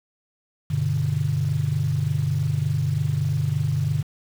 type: chord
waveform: sine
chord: G major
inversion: none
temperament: equal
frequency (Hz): 98 / 123.47 / 146.83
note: G2 / B2 / D3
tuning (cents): 0 / 0 / 0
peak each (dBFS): -26 / -25 / -22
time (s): 0.7-4.03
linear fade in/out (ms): 10
effects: tanh soft clip ceiling -12 dBFS + 7-bit